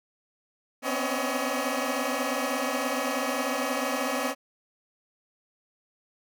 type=tone cluster; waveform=15% pulse; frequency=250.2 / 259.5 / 276.1 / 565 / 633 Hz; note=B3 / C4 / C#4 / C#5 / D#5; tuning=+23 / -14 / -7 / +33 / +30 cents; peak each=-27 dBFS; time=0.82-4.35 s; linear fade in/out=50 ms; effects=none